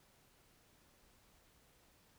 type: silence
effects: pink hiss -69 dBFS RMS until 2.18 s